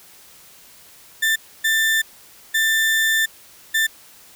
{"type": "tone bursts at uneven times", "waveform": "35% pulse", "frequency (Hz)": 1780, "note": "A6", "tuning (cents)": 20, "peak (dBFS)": -14, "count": 4, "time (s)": [[1.22, 1.36], [1.64, 2.02], [2.54, 3.26], [3.74, 3.87]], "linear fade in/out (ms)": 10, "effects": ["white hiss -47 dBFS RMS until 4.35 s"]}